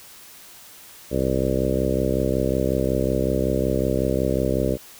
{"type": "harmonic tone with a mistuned harmonic", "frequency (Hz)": 65.41, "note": "C2", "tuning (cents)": 0, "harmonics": [1, 2, 3, 4, 5, 6, 7, 8, 9], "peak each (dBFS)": [-28, -28, -28, -28, -28, -28, -28, -28, -28], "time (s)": [1.1, 4.78], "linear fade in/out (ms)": 50, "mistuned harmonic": 1, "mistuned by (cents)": -17, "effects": ["white hiss -45 dBFS RMS until 4.99 s"]}